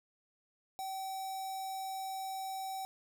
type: tone with notch filter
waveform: square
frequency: 768 Hz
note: G5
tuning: 36 cents flat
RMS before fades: -40 dBFS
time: 0.79-2.85 s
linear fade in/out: 0 ms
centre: 1900 Hz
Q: 0.61
effects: none